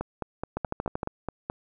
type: two click trains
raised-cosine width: 1 ms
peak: -15 / -16 dBFS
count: 7 / 8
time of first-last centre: 0.57-1.032 / 0.01-1.499 s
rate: 13 / 4.7 Hz
effects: none